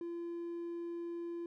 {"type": "tone", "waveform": "triangle", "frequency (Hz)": 341.5, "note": "F4", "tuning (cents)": -39, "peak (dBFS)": -36, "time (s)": [0.01, 1.46], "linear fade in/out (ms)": 2, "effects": ["tanh soft clip ceiling -32 dBFS"]}